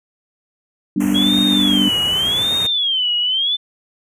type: chord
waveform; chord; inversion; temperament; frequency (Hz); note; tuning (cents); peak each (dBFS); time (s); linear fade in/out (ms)
sine; G major; none; just; 196 / 245 / 294; G3 / B3 / D4; 0 / -14 / +2; -18 / -20 / -18; 0.96-1.89; 5
type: band-stop noise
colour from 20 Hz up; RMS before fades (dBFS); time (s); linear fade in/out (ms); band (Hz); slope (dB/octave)
pink; -27; 1-2.67; 5; 3000 to 6000; 96
type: tone with vibrato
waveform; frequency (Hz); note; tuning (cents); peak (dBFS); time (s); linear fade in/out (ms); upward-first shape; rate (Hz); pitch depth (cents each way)
sine; 3276; G#7; -24; -15; 1.14-3.57; 20; sine; 0.87; 210
effects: high-pass 80 Hz 12 dB/octave + resampled to 32000 Hz